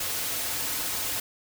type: noise with comb filter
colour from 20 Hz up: white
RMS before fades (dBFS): -30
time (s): 0-1.2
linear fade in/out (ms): 5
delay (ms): 5.1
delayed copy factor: -0.5
effects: none